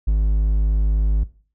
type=tone; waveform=triangle; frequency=51.91 Hz; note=G#1; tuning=in tune; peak=-12 dBFS; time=0.07-1.24 s; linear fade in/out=10 ms; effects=noise-tail reverb RT60 0.4 s tail -18 dB re dry